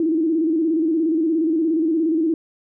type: tone with vibrato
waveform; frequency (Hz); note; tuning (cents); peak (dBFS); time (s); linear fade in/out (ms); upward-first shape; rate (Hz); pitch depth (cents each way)
sine; 322.2; E4; -39; -16; 0-2.34; 2; square; 17; 68
effects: none